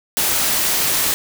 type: noise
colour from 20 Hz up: white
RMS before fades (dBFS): -18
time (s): 0.17-1.14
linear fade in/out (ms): 0
effects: none